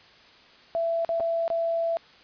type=tone with dropouts; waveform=sine; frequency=667 Hz; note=E5; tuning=20 cents sharp; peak=-23 dBFS; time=0.75-1.97 s; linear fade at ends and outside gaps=0 ms; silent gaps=1.048-1.091 / 1.199-1.205 / 1.479-1.502 s; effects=white hiss -53 dBFS RMS until 2.23 s + resampled to 11025 Hz